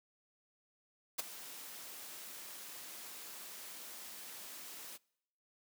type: noise with ADSR envelope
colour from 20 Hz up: white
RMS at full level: -33 dBFS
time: 1.18-4.98 s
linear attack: 15 ms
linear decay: 14 ms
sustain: -16 dB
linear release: 25 ms
effects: noise-tail reverb RT60 0.8 s tail -26 dB re dry + high-pass 200 Hz 12 dB/octave